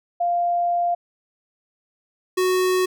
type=tone pair in turn; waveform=sine / square; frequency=697 / 369.2 Hz; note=F5 / F#4; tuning=-4 / -4 cents; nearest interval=major seventh; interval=1100 cents; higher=first; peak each=-18 / -18 dBFS; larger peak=neither; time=0.2-0.95 / 2.37-2.86 s; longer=first; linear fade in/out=10 ms; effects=none